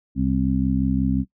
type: harmonic tone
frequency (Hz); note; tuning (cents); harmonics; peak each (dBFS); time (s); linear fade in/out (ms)
65.6; C2; +5; 1 / 2 / 3 / 4; -26 / -26 / -23 / -22; 0.15-1.25; 50
effects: noise-tail reverb RT60 0.1 s tail -18 dB re dry